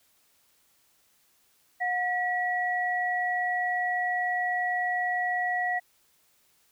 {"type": "tone pair together", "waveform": "sine", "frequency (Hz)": [723, 1931.8], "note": ["F#5", "B6"], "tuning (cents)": [-40, -39], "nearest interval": "octave + perfect fourth", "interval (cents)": 1701, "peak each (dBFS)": -28, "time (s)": [1.8, 5.8], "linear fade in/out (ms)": 20, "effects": ["white hiss -66 dBFS RMS until 6.71 s"]}